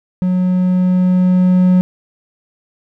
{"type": "tone with level ramp", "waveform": "triangle", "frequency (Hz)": 182.6, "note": "F#3", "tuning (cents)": -23, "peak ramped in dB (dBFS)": [-10, -5], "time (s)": [0.22, 1.81], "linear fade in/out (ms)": 0, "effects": []}